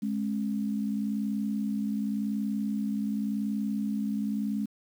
sine tone pair together, 210.4 / 271.3 Hz, G#3 / C#4, +23 / -37 cents, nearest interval major third, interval 440 cents, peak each -28 / -34 dBFS, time 0.02-4.66 s, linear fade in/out 10 ms, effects 9-bit

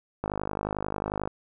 click train, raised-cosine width 1 ms, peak -15 dBFS, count 54, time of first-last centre 0.24-1.275 s, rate 51.2 Hz, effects none

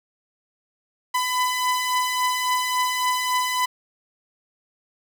sawtooth beating tone pair, 1000 / 1003.6 Hz, B5 / B5, +21 / +28 cents, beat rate 3.6 Hz, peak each -24 / -18 dBFS, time 1.14-3.66 s, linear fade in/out 10 ms, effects none

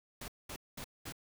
pink noise bursts, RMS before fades -44 dBFS, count 4, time 0.21-1.124 s, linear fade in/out 5 ms, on 71 ms, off 210 ms, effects none

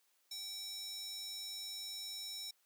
square tone with high-pass filter, 770 Hz, G5, 31 cents flat, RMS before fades -45 dBFS, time 0.31-2.51 s, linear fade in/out 5 ms, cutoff 4700 Hz, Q 7.7, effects white hiss -75 dBFS RMS until 2.65 s + high-pass 400 Hz 12 dB/octave

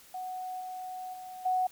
sine tone with level steps, 740 Hz, F#5, in tune, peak -35 / -37 / -41 / -25 dBFS, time 0.14-1.67 s, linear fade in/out 5 ms, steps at 0.6 / 1.13 / 1.45 s, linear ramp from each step 10 ms, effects white hiss -56 dBFS RMS until 1.71 s

